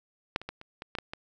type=clicks; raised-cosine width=0.3 ms; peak=-10 / -26 / -20 / -29 / -23 / -17 / -17 / -21 dBFS; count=8; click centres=0.361 / 0.416 / 0.49 / 0.614 / 0.821 / 0.952 / 0.986 / 1.135 s; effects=none